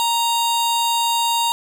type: tone pair together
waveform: sawtooth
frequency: 932.3 / 1864.6 Hz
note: A#5 / A#6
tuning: 0 / 0 cents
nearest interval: octave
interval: 1200 cents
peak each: -13 / -19 dBFS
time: 0-1.52 s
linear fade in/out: 0 ms
effects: none

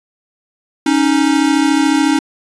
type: tone pair together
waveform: square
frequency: 277.2 / 311.1 Hz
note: C#4 / D#4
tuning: 0 / 0 cents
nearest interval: major second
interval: 200 cents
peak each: -14 dBFS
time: 0.86-2.19 s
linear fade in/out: 5 ms
effects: resampled to 22050 Hz

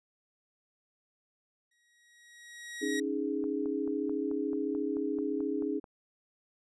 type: tone with exponential growth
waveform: sawtooth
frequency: 1900 Hz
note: A#6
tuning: 33 cents sharp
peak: -29 dBFS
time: 1.71-3 s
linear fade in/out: 5 ms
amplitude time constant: 280 ms
type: chord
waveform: sine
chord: C# suspended second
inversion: none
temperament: equal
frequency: 277.2 / 311.1 / 415.3 Hz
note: C#4 / D#4 / G#4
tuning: 0 / 0 / 0 cents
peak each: -34 dBFS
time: 2.81-5.8 s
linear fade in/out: 20 ms
type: click train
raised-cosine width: 1 ms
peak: -35 dBFS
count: 12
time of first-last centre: 3.44-5.842 s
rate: 4.58 Hz
effects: resampled to 24000 Hz

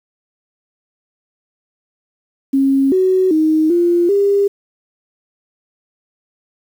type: tone with pitch steps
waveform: sine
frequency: 271.7 / 373.9 / 313.3 / 346.6 / 401.1 Hz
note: C#4 / F#4 / D#4 / F4 / G4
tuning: -35 / +18 / +12 / -13 / +40 cents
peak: -10 dBFS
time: 2.53-4.48 s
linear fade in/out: 10 ms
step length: 390 ms
effects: 7-bit

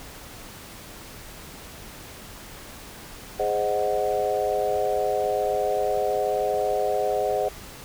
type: chord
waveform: sine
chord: Ab dominant seventh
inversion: none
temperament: equal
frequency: 415.3 / 523.3 / 622.3 / 740 Hz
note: Ab4 / C5 / Eb5 / Gb5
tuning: 0 / 0 / 0 / 0 cents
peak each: -27 dBFS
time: 3.39-7.49 s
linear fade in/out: 10 ms
effects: pink hiss -42 dBFS RMS until 7.84 s

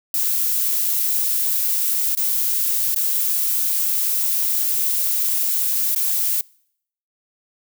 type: noise with dropouts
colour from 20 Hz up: violet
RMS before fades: -20 dBFS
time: 0.14-6.41 s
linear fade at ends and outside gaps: 2 ms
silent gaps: 2.151-2.172 / 2.947-2.96 / 5.949-5.96 s
effects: noise-tail reverb RT60 0.7 s tail -26 dB re dry

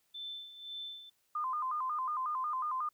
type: tone with tremolo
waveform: sine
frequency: 3533 Hz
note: A7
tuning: 6 cents sharp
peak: -39 dBFS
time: 0.14-1.1 s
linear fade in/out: 10 ms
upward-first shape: sine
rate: 1.9 Hz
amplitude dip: 70%
type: tone with vibrato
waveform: sine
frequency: 1122 Hz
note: C#6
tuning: 21 cents sharp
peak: -32 dBFS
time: 1.35-2.89 s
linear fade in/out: 5 ms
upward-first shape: square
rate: 5.5 Hz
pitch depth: 140 cents each way
effects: white hiss -75 dBFS RMS until 2.93 s

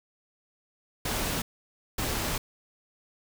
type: noise bursts at uneven times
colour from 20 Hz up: pink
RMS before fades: -30 dBFS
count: 2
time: 1.05-1.42 / 1.98-2.38 s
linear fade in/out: 5 ms
effects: none

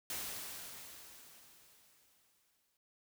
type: noise with exponential decay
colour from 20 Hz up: white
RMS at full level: -40 dBFS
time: 0.1-2.77 s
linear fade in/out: 1 ms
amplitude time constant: 580 ms
effects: none

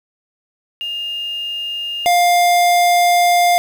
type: tone pair in turn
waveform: sine / square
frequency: 2824 / 702.9 Hz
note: F7 / F5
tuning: +19 / +11 cents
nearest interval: 2 octaves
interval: 2408 cents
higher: first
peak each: -21 / -11 dBFS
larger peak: second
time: 0.81-2.06 / 2.06-3.58 s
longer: second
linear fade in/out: 0 ms
effects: 7-bit

